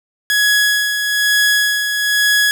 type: tone with tremolo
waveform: sawtooth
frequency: 1677 Hz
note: G#6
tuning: 16 cents sharp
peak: -7 dBFS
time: 0.3-2.51 s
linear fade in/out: 0 ms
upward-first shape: sine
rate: 1.1 Hz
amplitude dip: 50%
effects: none